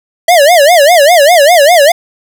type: tone with vibrato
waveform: square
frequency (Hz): 634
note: D#5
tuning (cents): +32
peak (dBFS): -3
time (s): 0.28-1.92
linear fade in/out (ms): 5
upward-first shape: sine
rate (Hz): 5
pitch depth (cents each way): 230
effects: none